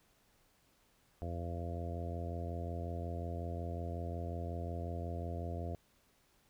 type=harmonic tone; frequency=85.5 Hz; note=F2; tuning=36 cents flat; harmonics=1 / 2 / 3 / 4 / 5 / 6 / 7 / 8; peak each=-39 / -47 / -49 / -50 / -51 / -50 / -51 / -47 dBFS; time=1.22-5.75 s; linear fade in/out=0 ms; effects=pink hiss -71 dBFS RMS until 6.49 s